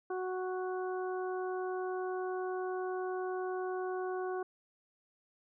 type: harmonic tone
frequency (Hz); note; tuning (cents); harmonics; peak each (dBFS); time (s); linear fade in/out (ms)
370; F#4; 0; 1 / 2 / 3 / 4; -35 / -41 / -45 / -47; 0.1-4.43; 5
effects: none